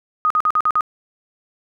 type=tone bursts; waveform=sine; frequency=1244 Hz; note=D#6; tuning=1 cent flat; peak=-13 dBFS; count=6; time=0.25-0.808 s; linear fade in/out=0 ms; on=53 ms; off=48 ms; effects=none